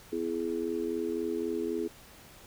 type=harmonic tone; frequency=83.8 Hz; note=E2; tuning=29 cents sharp; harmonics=3 / 4 / 5; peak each=-37 / -33 / -33 dBFS; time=0.12-1.88 s; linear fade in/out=10 ms; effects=pink hiss -53 dBFS RMS until 2.46 s